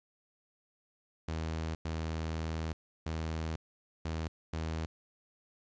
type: tone bursts at uneven times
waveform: sawtooth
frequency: 80.2 Hz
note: E2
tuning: 47 cents flat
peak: -30 dBFS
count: 5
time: 1.28-1.75 / 1.85-2.73 / 3.06-3.56 / 4.05-4.28 / 4.53-4.86 s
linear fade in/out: 5 ms
effects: resampled to 16000 Hz + 11-bit

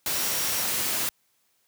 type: tone in noise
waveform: sine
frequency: 5620 Hz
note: F8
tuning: 10 cents sharp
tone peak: -36 dBFS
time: 0.14-0.63 s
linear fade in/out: 2 ms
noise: white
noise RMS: -27 dBFS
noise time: 0.06-1.09 s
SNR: -12 dB
effects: white hiss -69 dBFS RMS until 1.67 s + high-pass 80 Hz 12 dB/octave

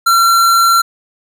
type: tone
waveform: square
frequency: 1363 Hz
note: F6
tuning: 43 cents flat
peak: -8 dBFS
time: 0.06-0.82 s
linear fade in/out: 10 ms
effects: none

